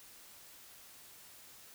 silence, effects white hiss -56 dBFS RMS until 1.74 s

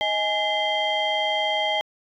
sine tone cluster, 628 / 833 / 2056 / 3184 Hz, D#5 / G#5 / C7 / G7, +16 / +5 / -31 / +26 cents, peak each -26 / -25 / -27 / -25 dBFS, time 0.01-1.81 s, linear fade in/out 0 ms, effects tanh soft clip ceiling -14 dBFS

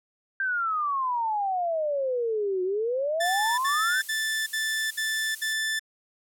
sine exponential two-way sweep, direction down then up, 1589 to 361 to 1589 Hz, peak -24 dBFS, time 0.4-4.01 s, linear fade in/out 2 ms, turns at 2.63 s
sawtooth tone bursts, 1760 Hz, A6, in tune, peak -22 dBFS, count 6, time 3.2-5.795 s, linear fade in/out 10 ms, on 380 ms, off 63 ms
violet noise, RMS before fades -36 dBFS, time 3.25-5.53 s, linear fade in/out 0 ms
effects low-pass 12000 Hz 12 dB/octave

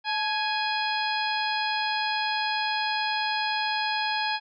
harmonic tone with a mistuned harmonic, 830.6 Hz, G#5, in tune, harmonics 1 / 2 / 3 / 4 / 5 / 6, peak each -28 / -31 / -33 / -34 / -35 / -36 dBFS, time 0.04-4.4 s, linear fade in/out 50 ms, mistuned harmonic 1, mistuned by +64 cents, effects none

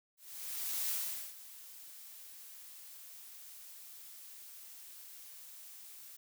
blue noise with ADSR envelope, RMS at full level -35 dBFS, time 0.17-6.17 s, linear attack 720 ms, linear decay 440 ms, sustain -17 dB, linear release 12 ms, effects none

